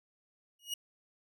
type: tone with exponential growth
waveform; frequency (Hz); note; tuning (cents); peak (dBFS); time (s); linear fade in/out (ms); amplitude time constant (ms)
sawtooth; 2887; F#7; -43; -28; 0.59-0.74; 5; 31
effects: none